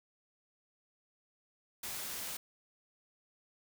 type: noise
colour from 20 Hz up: white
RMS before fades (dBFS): -41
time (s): 1.83-2.37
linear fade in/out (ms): 5
effects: none

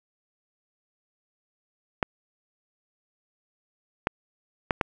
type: clicks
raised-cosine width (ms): 0.5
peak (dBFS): -7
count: 4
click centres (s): 2.028 / 4.071 / 4.708 / 4.812
effects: none

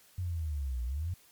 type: linear two-way sweep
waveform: sine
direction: down then up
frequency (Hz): 92.5 to 58.27 to 92.5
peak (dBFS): -31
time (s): 0.18-1.14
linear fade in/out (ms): 5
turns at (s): 0.84
effects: white hiss -61 dBFS RMS until 1.31 s + MP3 96 kbps

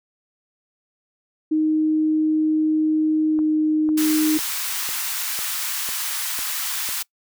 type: tone with pitch glide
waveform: sine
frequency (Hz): 311.1 to 309.1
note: D#4 to D#4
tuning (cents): 0 to -11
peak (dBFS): -16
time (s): 1.51-4.38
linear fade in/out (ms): 10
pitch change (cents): -11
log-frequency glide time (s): 3.31-3.4
type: click train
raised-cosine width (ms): 1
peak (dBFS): -23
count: 8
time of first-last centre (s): 3.39-6.89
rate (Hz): 2
type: high-pass noise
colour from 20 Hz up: white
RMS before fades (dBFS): -26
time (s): 3.97-7.03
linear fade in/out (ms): 10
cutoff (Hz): 940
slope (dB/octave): 24
effects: noise-tail reverb RT60 0.1 s tail -23 dB re dry

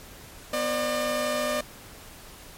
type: tone cluster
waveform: sawtooth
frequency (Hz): 246.9 / 547 / 600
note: B3 / C#5 / D5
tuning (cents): 0 / -23 / +37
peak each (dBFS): -29 / -31 / -22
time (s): 0.53-1.61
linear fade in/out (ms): 5
effects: pink hiss -46 dBFS RMS until 2.57 s + MP3 64 kbps

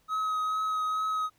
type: tone with vibrato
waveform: triangle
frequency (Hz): 1271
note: D#6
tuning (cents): +36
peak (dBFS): -25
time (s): 0.08-1.3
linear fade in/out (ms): 50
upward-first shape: triangle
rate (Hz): 2.3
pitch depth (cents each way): 16
effects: pink hiss -68 dBFS RMS until 1.38 s

